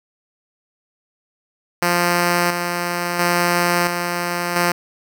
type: tone with tremolo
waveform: 5% pulse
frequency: 174.7 Hz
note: F3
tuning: 1 cent sharp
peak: -4 dBFS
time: 1.82-4.72 s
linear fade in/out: 5 ms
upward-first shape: square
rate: 0.73 Hz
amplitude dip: 45%
effects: none